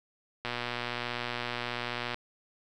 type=click train; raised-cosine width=0.3 ms; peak=-17 dBFS; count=206; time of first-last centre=0.45-2.144 s; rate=121 Hz; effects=none